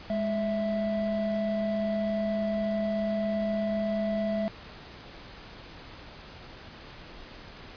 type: tone pair together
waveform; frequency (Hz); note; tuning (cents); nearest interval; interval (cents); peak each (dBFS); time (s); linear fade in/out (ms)
triangle; 207.5 / 659.3; G#3 / E5; -1 / 0; octave + minor sixth; 2001; -27; 0.1-4.48; 0
effects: pink hiss -46 dBFS RMS until 7.76 s + resampled to 11025 Hz